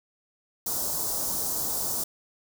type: band-stop noise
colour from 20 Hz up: white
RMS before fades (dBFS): -29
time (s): 0.66-2.04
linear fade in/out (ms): 5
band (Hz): 1100 to 5100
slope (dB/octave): 24
effects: none